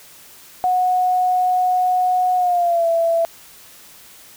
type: tone with pitch glide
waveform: sine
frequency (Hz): 732 to 667.4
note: F#5 to E5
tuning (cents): -19 to +21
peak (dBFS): -14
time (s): 0.64-3.25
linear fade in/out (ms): 0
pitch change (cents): -160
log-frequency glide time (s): 2.36-2.87
effects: white hiss -44 dBFS RMS until 4.36 s